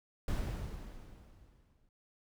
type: noise with exponential decay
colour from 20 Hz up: brown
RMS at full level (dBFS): -32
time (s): 0.28-1.89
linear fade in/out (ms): 2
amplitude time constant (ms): 350
effects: none